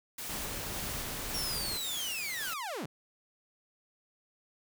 white noise with tremolo, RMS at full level -40 dBFS, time 0.18-2.54 s, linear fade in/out 5 ms, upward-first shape square, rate 1.8 Hz, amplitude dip 25%
pink noise, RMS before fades -40 dBFS, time 0.29-1.78 s, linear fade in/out 5 ms
sawtooth linear sweep, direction down, 5610 to 110 Hz, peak -32 dBFS, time 1.34-2.86 s, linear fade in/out 5 ms
effects none

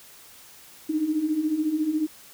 sine beating tone pair, 297.7 / 311.7 Hz, D4 / D#4, +24 / +3 cents, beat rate 14 Hz, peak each -29 / -23 dBFS, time 0.89-2.07 s, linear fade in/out 10 ms, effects white hiss -49 dBFS RMS until 2.33 s

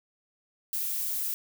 violet noise, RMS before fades -31 dBFS, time 0.73-1.34 s, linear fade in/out 0 ms, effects none

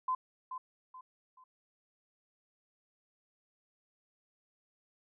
sine tone with echo, 1025 Hz, C6, 36 cents flat, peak -29 dBFS, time 0.08-0.15 s, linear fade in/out 5 ms, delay 430 ms, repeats 3, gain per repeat -9 dB, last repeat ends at 1.44 s, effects none

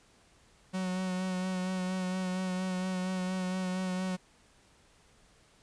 45% pulse tone with vibrato, 185 Hz, F#3, in tune, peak -31 dBFS, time 0.73-4.17 s, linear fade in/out 20 ms, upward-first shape sine, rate 4.3 Hz, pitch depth 22 cents each way, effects pink hiss -63 dBFS RMS until 5.62 s + resampled to 22050 Hz

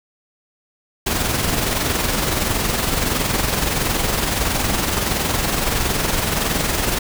pink noise with amplitude modulation, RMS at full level -18 dBFS, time 1.06-6.99 s, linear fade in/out 10 ms, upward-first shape sine, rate 21.5 Hz, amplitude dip 45%, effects none

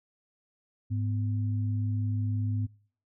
sine tone pair together, 104 / 250.4 Hz, G#2 / B3, +3 / +24 cents, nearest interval octave + minor third, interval 1521 cents, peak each -27 / -37 dBFS, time 0.9-2.67 s, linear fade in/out 20 ms, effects noise-tail reverb RT60 0.5 s tail -24 dB re dry

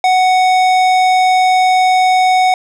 sine tone with tanh clipping, 742 Hz, F#5, 5 cents sharp, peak -10 dBFS, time 0.04-2.54 s, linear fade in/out 2 ms, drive 16 dB, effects none

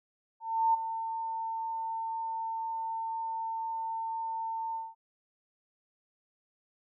sine tone with ADSR envelope, 901 Hz, A5, 41 cents sharp, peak -21 dBFS, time 0.4-4.95 s, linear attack 340 ms, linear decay 13 ms, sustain -11 dB, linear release 200 ms, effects none

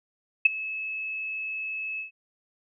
sine tone with ADSR envelope, 2594 Hz, E7, 28 cents flat, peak -10 dBFS, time 0.45-2.11 s, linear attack 8 ms, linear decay 14 ms, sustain -20 dB, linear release 120 ms, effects none

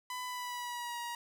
sawtooth tone with pitch glide, 1000 to 951 Hz, B5 to A#5, +21 to +34 cents, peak -34 dBFS, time 0.1-1.15 s, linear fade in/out 2 ms, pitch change -87 cents, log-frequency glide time 0.25-0.99 s, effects none

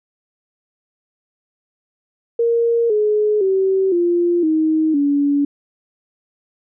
sine tone with pitch steps, 466.2 / 422.6 / 383.1 / 347.2 / 314.8 / 285.3 Hz, A#4 / G#4 / G4 / F4 / D#4 / C#4, 0 / +30 / -40 / -10 / +20 / +50 cents, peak -13 dBFS, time 2.39-5.45 s, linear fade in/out 5 ms, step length 510 ms, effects none

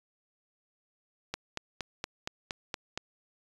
click train, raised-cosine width 0.2 ms, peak -16 dBFS, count 8, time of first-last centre 1.34-2.976 s, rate 4.28 Hz, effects resampled to 24000 Hz

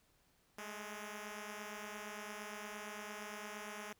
5% pulse beating tone pair, 207.7 / 216.4 Hz, G#3 / A3, 0 / -29 cents, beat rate 8.7 Hz, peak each -35 / -39 dBFS, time 0.58-3.93 s, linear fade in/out 5 ms, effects pink hiss -73 dBFS RMS until 3.99 s

